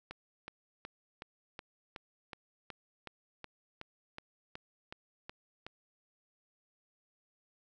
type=click train; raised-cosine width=0.3 ms; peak=-27 dBFS; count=16; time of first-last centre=0.11-5.666 s; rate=2.7 Hz; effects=none